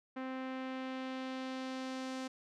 sawtooth tone with low-pass filter sweep, 260.8 Hz, C4, 5 cents flat, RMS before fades -41 dBFS, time 0.16-2.28 s, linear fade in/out 10 ms, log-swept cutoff 2000 to 6700 Hz, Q 1.1, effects none

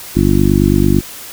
harmonic tone, 49 Hz, G1, in tune, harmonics 1 / 2 / 3 / 4 / 5 / 6 / 7, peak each -16 / -16 / -16 / -16 / -16 / -16 / -16 dBFS, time 0.15-1.01 s, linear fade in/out 20 ms, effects white hiss -31 dBFS RMS until 1.32 s

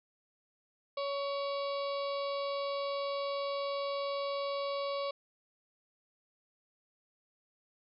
harmonic tone with a mistuned harmonic, 560 Hz, C#5, 18 cents sharp, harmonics 1 / 2 / 4 / 5 / 6 / 7 / 8 / 9, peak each -34 / -39 / -48 / -51 / -51 / -48 / -49 / -55 dBFS, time 0.97-5.11 s, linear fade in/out 5 ms, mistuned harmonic 4, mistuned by +22 cents, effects none

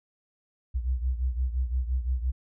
sine beating tone pair, 61.74 / 67.54 Hz, B1 / C#2, 0 / -44 cents, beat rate 5.8 Hz, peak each -26 / -31 dBFS, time 0.74-2.32 s, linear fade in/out 20 ms, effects none

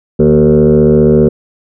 sine tone with frequency modulation, 307.1 Hz, D#4, 23 cents flat, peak -3 dBFS, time 0.19-1.29 s, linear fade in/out 10 ms, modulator 75 Hz, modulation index 2.4, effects tanh soft clip ceiling 0 dBFS

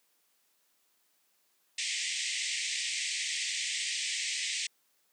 pink band-pass noise, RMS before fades -34 dBFS, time 1.78-4.67 s, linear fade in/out 5 ms, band 1900 to 8700 Hz, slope 96 dB/octave, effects white hiss -72 dBFS RMS until 5.12 s + high-pass 200 Hz 12 dB/octave

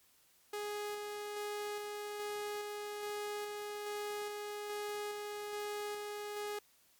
sawtooth tone with tremolo, 415.3 Hz, G#4, in tune, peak -34 dBFS, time 0.53-6.59 s, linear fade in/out 5 ms, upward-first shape square, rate 1.2 Hz, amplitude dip 25%, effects white hiss -68 dBFS RMS until 6.99 s + MP3 96 kbps

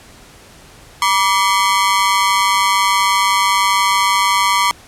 sawtooth ring-modulated tone, 1066 Hz, C6, 32 cents sharp, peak -5 dBFS, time 1.02-4.71 s, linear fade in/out 0 ms, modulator 99.4 Hz, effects pink hiss -42 dBFS RMS until 4.87 s + low-pass 11000 Hz 12 dB/octave

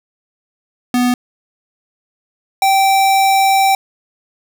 square tone pair in turn, 246.9 / 777.8 Hz, B3 / G5, 0 / -14 cents, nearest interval octave + minor sixth, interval 1986 cents, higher second, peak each -12 / -10 dBFS, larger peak second, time 0.94-1.14 / 2.62-3.75 s, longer second, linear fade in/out 2 ms, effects none

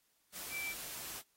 sine tone in noise, 2330 Hz, D7, 14 cents flat, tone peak -38 dBFS, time 0.5-0.75 s, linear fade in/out 50 ms, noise white, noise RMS -45 dBFS, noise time 0.32-1.23 s, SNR +4 dB, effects white hiss -75 dBFS RMS until 1.36 s + AAC 48 kbps

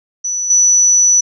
sine tone with level steps, 5940 Hz, F#8, 6 cents sharp, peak -16 / -7 dBFS, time 0.24-1.21 s, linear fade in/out 10 ms, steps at 0.5 s, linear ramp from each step 5 ms, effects none

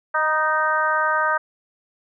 harmonic tone with a mistuned harmonic, 309.8 Hz, D#4, 7 cents flat, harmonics 2 / 3 / 4 / 5 / 6, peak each -26 / -24 / -22 / -22 / -31 dBFS, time 0.14-1.38 s, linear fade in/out 10 ms, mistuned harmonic 3, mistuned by +24 cents, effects none

